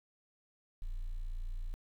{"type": "tone", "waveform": "sine", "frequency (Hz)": 29.14, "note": "A#0", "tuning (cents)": 0, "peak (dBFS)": -33, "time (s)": [0.82, 1.74], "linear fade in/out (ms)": 0, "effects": ["tanh soft clip ceiling -35 dBFS", "11-bit"]}